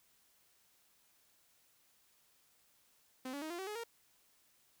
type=tone with pitch steps; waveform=sawtooth; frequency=257.7 / 284.3 / 313.6 / 346 / 381.7 / 421.1 / 464.5 Hz; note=C4 / C#4 / D#4 / F4 / G4 / G#4 / A#4; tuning=-26 / +44 / +14 / -16 / -46 / +24 / -6 cents; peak=-37 dBFS; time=3.25-3.838 s; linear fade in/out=5 ms; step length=84 ms; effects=white hiss -71 dBFS RMS until 4.8 s